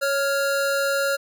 square tone pair together, 554.4 / 1399.2 Hz, C#5 / F6, 0 / +3 cents, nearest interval octave + major third, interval 1603 cents, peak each -23 / -25 dBFS, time 0.01-1.17 s, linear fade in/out 20 ms, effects none

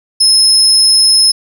35% pulse tone, 5180 Hz, E8, 31 cents flat, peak -3 dBFS, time 0.2-1.32 s, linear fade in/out 10 ms, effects none

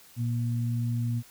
sine tone pair together, 118.27 / 237.3 Hz, A#2 / A#3, +25 / +31 cents, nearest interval octave, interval 1206 cents, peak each -26 / -34 dBFS, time 0.16-1.23 s, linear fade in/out 50 ms, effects white hiss -54 dBFS RMS until 1.3 s

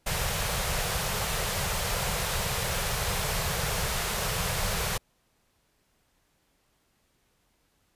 pink band-stop noise, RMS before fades -29 dBFS, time 0.06-4.98 s, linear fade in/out 10 ms, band 190 to 410 Hz, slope 48 dB/octave, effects pink hiss -70 dBFS RMS until 7.95 s + resampled to 32000 Hz

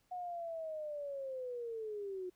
sine linear sweep, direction down, 731 to 358.8 Hz, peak -39 dBFS, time 0.11-2.3 s, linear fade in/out 10 ms, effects pink hiss -75 dBFS RMS until 2.35 s

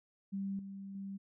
sine tone with level steps, 196 Hz, G3, in tune, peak -35 / -43 / -40 dBFS, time 0.32-1.18 s, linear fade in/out 20 ms, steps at 0.59 / 0.95 s, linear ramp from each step 2 ms, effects none

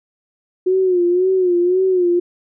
sine tone with vibrato, 363.3 Hz, F#4, 32 cents flat, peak -12 dBFS, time 0.66-2.2 s, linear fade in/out 10 ms, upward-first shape sine, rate 1.9 Hz, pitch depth 74 cents each way, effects none

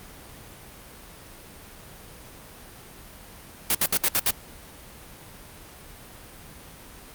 white noise bursts, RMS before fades -21 dBFS, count 6, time 3.7-4.308 s, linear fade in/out 2 ms, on 48 ms, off 64 ms, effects pink hiss -45 dBFS RMS until 7.14 s + Opus 32 kbps

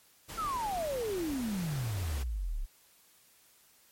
pink noise, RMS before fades -43 dBFS, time 0.28-2.24 s, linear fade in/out 20 ms
sine exponential sweep, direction down, 1378 to 31.31 Hz, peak -31 dBFS, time 0.37-2.66 s, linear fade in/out 20 ms
effects white hiss -63 dBFS RMS until 3.91 s + MP3 64 kbps

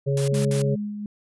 harmonic tone, 138.59 Hz, C#3, in tune, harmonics 1 / 3 / 4, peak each -21 / -26 / -29 dBFS, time 0.06-0.76 s, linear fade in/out 20 ms
white noise bursts, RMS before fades -33 dBFS, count 3, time 0.17-0.62 s, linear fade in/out 2 ms, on 110 ms, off 60 ms
sine tone with tremolo, 207.7 Hz, G#3, in tune, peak -25 dBFS, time 0.32-1.06 s, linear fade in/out 2 ms, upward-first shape sine, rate 2.7 Hz, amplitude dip 45%
effects resampled to 24000 Hz

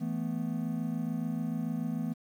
triangle chord, E suspended fourth, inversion none, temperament equal, 164.81 / 220 / 246.9 Hz, E3 / A3 / B3, 0 / 0 / 0 cents, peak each -33 dBFS, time 0-2.14 s, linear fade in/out 20 ms, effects 10-bit

